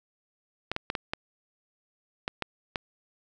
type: clicks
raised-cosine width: 0.3 ms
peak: -13 dBFS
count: 8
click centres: 0.716 / 0.764 / 0.901 / 0.952 / 1.135 / 2.279 / 2.423 / 2.758 s
effects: none